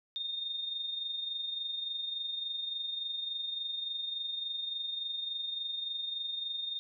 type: tone with amplitude modulation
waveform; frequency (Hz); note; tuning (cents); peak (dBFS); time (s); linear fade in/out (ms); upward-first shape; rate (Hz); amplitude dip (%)
sine; 3660; A#7; -32; -32; 0.16-6.79; 0; sine; 23.5; 50
effects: none